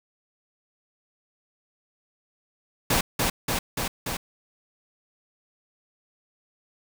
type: noise with echo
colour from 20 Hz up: pink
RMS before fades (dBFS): -22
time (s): 2.9-3.01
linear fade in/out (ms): 5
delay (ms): 290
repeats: 4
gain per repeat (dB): -2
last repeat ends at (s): 4.17
effects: none